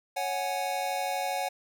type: chord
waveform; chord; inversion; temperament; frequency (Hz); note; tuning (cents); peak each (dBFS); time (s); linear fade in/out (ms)
square; C# suspended fourth; none; just; 554.4 / 739.2 / 831.5; C#5 / F#5 / G#5; 0 / -2 / +2; -36 / -32 / -35; 0.16-1.49; 10
effects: none